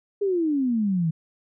sine exponential sweep, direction down, 415.3 to 155.56 Hz, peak -20 dBFS, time 0.21-1.11 s, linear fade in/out 10 ms, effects none

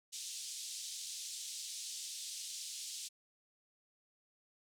white band-pass noise, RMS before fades -45 dBFS, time 0.12-3.09 s, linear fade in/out 20 ms, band 3400 to 8400 Hz, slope 24 dB/octave, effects none

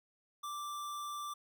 square tone, 1174.7 Hz, D6, in tune, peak -40 dBFS, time 0.43-1.34 s, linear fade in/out 10 ms, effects none

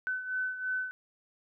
sine beating tone pair, 1511 / 1514 Hz, F#6 / F#6, +36 / +39 cents, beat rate 3 Hz, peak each -32 / -38 dBFS, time 0.07-0.91 s, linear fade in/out 0 ms, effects none

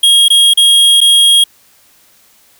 square tone with dropouts, 3268 Hz, G#7, 29 cents flat, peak -5 dBFS, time 0.03-1.44 s, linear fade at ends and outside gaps 5 ms, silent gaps 0.283-0.302 / 0.537-0.573 / 1.006-1.013 s, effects white hiss -48 dBFS RMS until 2.59 s

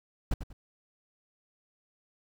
brown noise with echo, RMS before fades -26 dBFS, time 0.31-0.34 s, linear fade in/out 5 ms, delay 95 ms, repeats 2, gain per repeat -10 dB, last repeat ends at 0.53 s, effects none

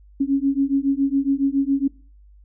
sine beating tone pair, 272 / 279.2 Hz, C#4 / C#4, -33 / +13 cents, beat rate 7.2 Hz, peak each -20 dBFS, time 0.2-1.88 s, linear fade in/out 10 ms, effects noise-tail reverb RT60 0.4 s tail -22 dB re dry + added 50 Hz sine -46 dBFS peak until 2.44 s

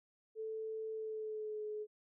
sine tone with pitch glide, 440 to 424.8 Hz, A4 to G#4, 0 to +39 cents, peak -39 dBFS, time 0.35-1.87 s, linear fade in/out 50 ms, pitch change -61 cents, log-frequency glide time 0.93-1.65 s, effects none

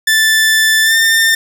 sawtooth tone with pitch glide, 1760 to 1803.2 Hz, A6 to A6, 0 to +42 cents, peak -5 dBFS, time 0.07-1.35 s, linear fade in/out 5 ms, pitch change +42 cents, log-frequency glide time 0.83-0.95 s, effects none

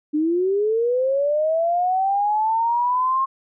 sine linear sweep, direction up, 293.7 to 1077 Hz, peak -17 dBFS, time 0.13-3.26 s, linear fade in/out 20 ms, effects none

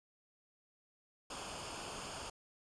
pink noise with comb filter, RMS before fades -45 dBFS, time 1.3-2.3 s, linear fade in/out 5 ms, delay 0.51 ms, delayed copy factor -0.6, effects resampled to 22050 Hz

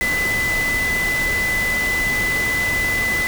sine tone in noise, 2006 Hz, B6, 26 cents sharp, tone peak -18 dBFS, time 0.01-3.27 s, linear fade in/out 0 ms, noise pink, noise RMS -26 dBFS, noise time 0.01-3.27 s, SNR +5 dB, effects none

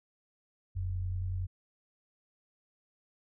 sine tone pair together, 40.8 / 91.6 Hz, E1 / F#2, -17 / -17 cents, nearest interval octave + major second, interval 1400 cents, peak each -38 / -32 dBFS, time 0.75-1.47 s, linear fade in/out 20 ms, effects none

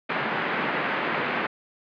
white band-pass noise, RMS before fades -27 dBFS, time 0.09-1.47 s, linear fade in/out 10 ms, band 150 to 2200 Hz, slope 24 dB/octave, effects resampled to 11025 Hz

